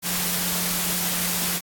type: tone in noise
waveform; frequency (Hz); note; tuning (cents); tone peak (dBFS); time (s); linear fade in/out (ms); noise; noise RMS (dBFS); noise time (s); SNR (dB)
sine; 177; F3; +23; -33; 0.02-1.61; 50; white; -25; 0.02-1.61; -11
effects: AAC 64 kbps